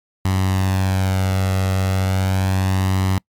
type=tone with flanger; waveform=sawtooth; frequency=94.8 Hz; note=F#2; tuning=43 cents sharp; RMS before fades=-18 dBFS; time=0.25-3.18 s; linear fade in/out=0 ms; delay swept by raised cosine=1 to 1.52 ms; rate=0.35 Hz; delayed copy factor=+0.6; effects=noise-tail reverb RT60 0.1 s tail -26 dB re dry + MP3 96 kbps